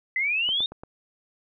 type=exponential sweep; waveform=sine; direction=up; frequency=1999 to 3729 Hz; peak=-22 dBFS; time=0.16-0.66 s; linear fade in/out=2 ms
type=click train; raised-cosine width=1 ms; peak=-25 dBFS; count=4; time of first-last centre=0.49-0.835 s; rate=8.69 Hz
effects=none